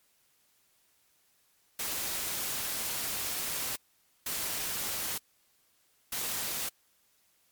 white noise bursts at uneven times, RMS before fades -34 dBFS, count 3, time 1.79-3.76 / 4.26-5.18 / 6.12-6.69 s, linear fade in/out 5 ms, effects white hiss -69 dBFS RMS until 7.51 s + MP3 96 kbps

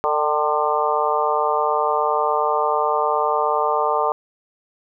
harmonic tone with a mistuned harmonic, 149.6 Hz, D3, 32 cents sharp, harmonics 3 / 4 / 5 / 6 / 7 / 8, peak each -24 / -24 / -24 / -24 / -24 / -24 dBFS, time 0.04-4.12 s, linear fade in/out 0 ms, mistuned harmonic 5, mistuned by +52 cents, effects none

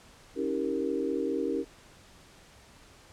sine chord, C# diminished seventh, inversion none, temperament equal with one note detuned, 277.2 / 321.5 / 392 / 466.2 Hz, C#4 / E4 / G4 / Bb4, 0 / -43 / 0 / 0 cents, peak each -33 dBFS, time 0.35-1.65 s, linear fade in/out 50 ms, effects pink hiss -55 dBFS RMS until 3.12 s + low-pass 9000 Hz 12 dB/octave

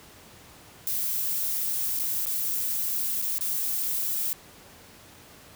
violet noise with dropouts, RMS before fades -28 dBFS, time 0.87-4.33 s, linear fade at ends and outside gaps 0 ms, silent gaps 1.991-1.997 / 2.255-2.268 / 3.216-3.223 / 3.383-3.409 s, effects pink hiss -50 dBFS RMS until 5.55 s + high-pass 60 Hz 12 dB/octave

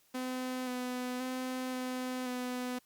sawtooth tone with pitch steps, 255.1 / 250.1 / 256.3 / 254.3 / 249.7 Hz, C4 / B3 / C4 / C4 / B3, -44 / +22 / -36 / -49 / +19 cents, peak -31 dBFS, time 0.14-2.79 s, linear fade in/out 10 ms, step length 530 ms, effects white hiss -68 dBFS RMS until 2.85 s + Opus 48 kbps

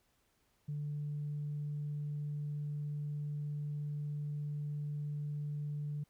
sine tone, 147.2 Hz, D3, 4 cents sharp, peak -35 dBFS, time 0.68-6.04 s, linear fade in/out 10 ms, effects tanh soft clip ceiling -32 dBFS + pink hiss -75 dBFS RMS until 6.09 s

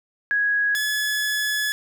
sine / sawtooth tone pair in turn, 1661.2 / 1705.9 Hz, G#6 / G#6, 0 / +46 cents, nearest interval unison, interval 46 cents, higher second, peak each -18 dBFS, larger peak neither, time 0.31-0.75 / 0.75-1.72 s, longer second, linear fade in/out 0 ms, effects none

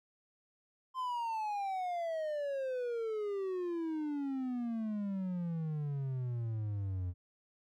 triangle exponential sweep, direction down, 1046.5 to 87.31 Hz, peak -32 dBFS, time 0.94-7.14 s, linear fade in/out 50 ms, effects none

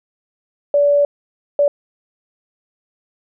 sine tone bursts at uneven times, 576 Hz, D5, 34 cents flat, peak -10 dBFS, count 2, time 0.74-1.05 / 1.59-1.68 s, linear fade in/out 2 ms, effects none

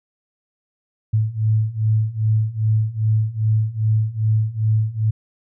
sine beating tone pair, 107.8 / 110.3 Hz, A2 / A2, -35 / +5 cents, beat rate 2.5 Hz, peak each -20 / -18 dBFS, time 1.13-5.11 s, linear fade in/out 10 ms, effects none

